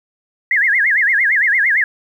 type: tone with vibrato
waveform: sine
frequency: 1864.7 Hz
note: A#6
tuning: in tune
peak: -11 dBFS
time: 0.51-1.84 s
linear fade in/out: 2 ms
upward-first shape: sine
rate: 8.8 Hz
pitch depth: 250 cents each way
effects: 8-bit